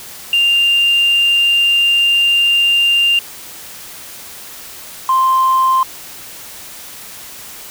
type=tone pair in turn; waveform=sine; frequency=2794 / 1046.6 Hz; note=F7 / C6; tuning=0 / 0 cents; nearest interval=octave + perfect fourth; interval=1700 cents; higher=first; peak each=-8 dBFS; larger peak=neither; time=0.33-3.19 / 5.09-5.83 s; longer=first; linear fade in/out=2 ms; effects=tanh soft clip ceiling -6 dBFS + white hiss -33 dBFS RMS until 7.7 s